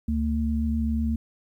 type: tone pair together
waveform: sine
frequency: 72.6 / 225.7 Hz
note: D2 / A3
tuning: -19 / +44 cents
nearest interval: octave + minor sixth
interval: 1963 cents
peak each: -25 dBFS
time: 0.08-1.16 s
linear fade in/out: 5 ms
effects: 10-bit